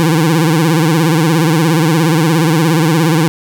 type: tone with vibrato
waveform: 25% pulse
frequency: 160.7 Hz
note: E3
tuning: 44 cents flat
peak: -5 dBFS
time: 0-3.28 s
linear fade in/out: 0 ms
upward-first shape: sine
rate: 17 Hz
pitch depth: 120 cents each way
effects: none